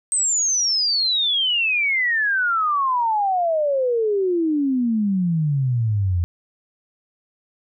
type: exponential sweep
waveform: sine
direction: down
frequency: 8372 to 84 Hz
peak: -17 dBFS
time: 0.12-6.24 s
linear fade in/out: 0 ms
effects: none